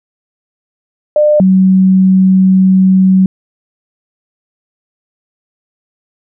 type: tone pair in turn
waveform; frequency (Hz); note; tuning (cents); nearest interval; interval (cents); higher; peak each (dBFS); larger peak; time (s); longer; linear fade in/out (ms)
sine; 600 / 188.47; D5 / F#3; +37 / +32; octave + minor sixth; 2005; first; -5 / -4; second; 1.16-1.4 / 1.4-3.26; second; 2
effects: none